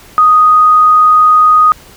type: tone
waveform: sine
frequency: 1244.5 Hz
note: D#6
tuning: in tune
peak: -3 dBFS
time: 0.18-1.72 s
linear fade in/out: 0 ms
effects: pink hiss -38 dBFS RMS until 1.96 s